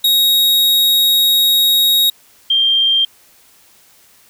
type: tone pair in turn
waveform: 45% pulse / sine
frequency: 3780 / 3179 Hz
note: A#7 / G7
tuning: +23 / +24 cents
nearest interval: minor third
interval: 299 cents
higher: first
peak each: -10 dBFS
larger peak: neither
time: 0.04-2.1 / 2.5-3.05 s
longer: first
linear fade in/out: 5 ms
effects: white hiss -49 dBFS RMS until 4.29 s